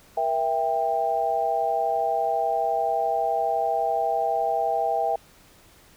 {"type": "chord", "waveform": "sine", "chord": "E diminished", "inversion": "second", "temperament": "just", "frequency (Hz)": [474.7, 659.3, 791.1], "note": ["Bb4", "E5", "G5"], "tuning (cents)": [31, 0, 16], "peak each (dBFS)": [-30, -25, -24], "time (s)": [0.17, 5.16], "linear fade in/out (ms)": 5, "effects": ["pink hiss -54 dBFS RMS until 5.96 s"]}